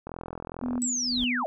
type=click train; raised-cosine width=1 ms; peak=-22 dBFS; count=31; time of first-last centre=0.07-0.779 s; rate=42.3 Hz
type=tone with tremolo; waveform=sine; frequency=246.9 Hz; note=B3; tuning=in tune; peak=-26 dBFS; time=0.62-1.44 s; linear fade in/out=10 ms; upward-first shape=sine; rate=2 Hz; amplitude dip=70%
type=linear sweep; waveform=sine; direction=down; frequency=8010 to 554.4 Hz; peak=-26 dBFS; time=0.82-1.46 s; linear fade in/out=0 ms
type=noise with exponential growth; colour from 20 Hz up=brown; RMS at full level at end=-37 dBFS; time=0.89-1.24 s; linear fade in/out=0 ms; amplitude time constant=76 ms
effects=none